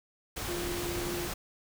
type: tone in noise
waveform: sine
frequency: 349.2 Hz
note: F4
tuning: in tune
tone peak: -35 dBFS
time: 0.48-1.28 s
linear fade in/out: 10 ms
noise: pink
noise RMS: -36 dBFS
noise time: 0.36-1.34 s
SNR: -2 dB
effects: none